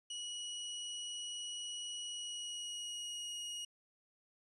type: tone with pitch glide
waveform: sawtooth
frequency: 2919 to 2884 Hz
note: F#7 to F#7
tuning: -24 to -45 cents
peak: -38 dBFS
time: 0.1-3.65 s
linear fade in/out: 5 ms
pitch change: -21 cents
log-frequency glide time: 1.99-3.36 s
effects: resampled to 24000 Hz